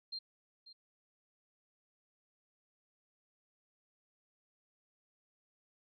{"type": "tone with echo", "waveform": "sine", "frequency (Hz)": 4186, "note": "C8", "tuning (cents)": 0, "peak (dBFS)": -39, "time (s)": [0.12, 0.19], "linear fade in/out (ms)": 10, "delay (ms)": 540, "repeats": 1, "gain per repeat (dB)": -14, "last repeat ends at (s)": 0.73, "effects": []}